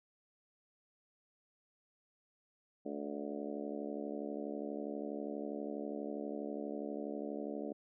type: harmonic tone with a mistuned harmonic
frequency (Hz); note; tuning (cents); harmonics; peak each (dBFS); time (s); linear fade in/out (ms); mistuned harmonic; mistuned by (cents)
72.3; D2; -27; 3 / 4 / 5 / 6 / 7 / 8 / 9 / 10; -45 / -43 / -48 / -45 / -52 / -47 / -52 / -54; 2.85-7.73; 10; 9; -32
effects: none